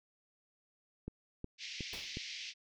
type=click train; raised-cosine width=3 ms; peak=-28 dBFS; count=4; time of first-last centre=1.08-2.171 s; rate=2.75 Hz
type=band-pass noise; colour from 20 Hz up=pink; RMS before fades=-45 dBFS; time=1.58-2.54 s; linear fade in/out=50 ms; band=2100 to 5900 Hz; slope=48 dB/octave
type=noise with exponential decay; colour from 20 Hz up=pink; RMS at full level=-45 dBFS; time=1.93-2.18 s; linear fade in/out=2 ms; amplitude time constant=53 ms
effects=none